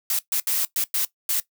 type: noise bursts at uneven times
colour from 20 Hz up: blue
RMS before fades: -23 dBFS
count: 6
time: 0.1-0.19 / 0.32-0.4 / 0.47-0.65 / 0.76-0.84 / 0.94-1.05 / 1.29-1.4 s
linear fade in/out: 2 ms
effects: noise-tail reverb RT60 0.1 s tail -17 dB re dry